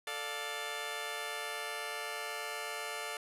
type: chord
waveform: 10% pulse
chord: D minor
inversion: second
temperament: just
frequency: 440.5 / 587.3 / 704.8 Hz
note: A4 / D5 / F5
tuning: +2 / 0 / +16 cents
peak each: -34 dBFS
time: 0.07-3.17 s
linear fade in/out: 2 ms
effects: resampled to 32000 Hz + 11-bit